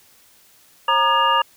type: tone cluster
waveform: sine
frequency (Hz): 540 / 939 / 1211 / 1681 / 2820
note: C#5 / A#5 / D#6 / G#6 / F7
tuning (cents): -45 / +12 / -47 / +20 / +16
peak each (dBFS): -27 / -18 / -18 / -25 / -22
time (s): 0.88-1.42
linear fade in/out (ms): 5
effects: white hiss -53 dBFS RMS until 1.56 s

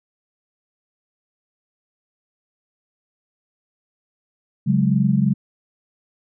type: chord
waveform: sine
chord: C# suspended fourth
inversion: none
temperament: equal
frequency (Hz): 138.59 / 185 / 207.7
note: C#3 / F#3 / G#3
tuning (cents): 0 / 0 / 0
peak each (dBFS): -19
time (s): 4.66-5.34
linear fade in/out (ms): 20
effects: none

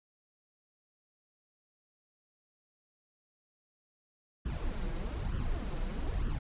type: noise with flanger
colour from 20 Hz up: brown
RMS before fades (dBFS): -34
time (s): 4.45-6.39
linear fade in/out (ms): 10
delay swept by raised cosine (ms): 0.65 to 6.15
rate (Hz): 1.1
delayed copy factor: +0.65
effects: resampled to 8000 Hz

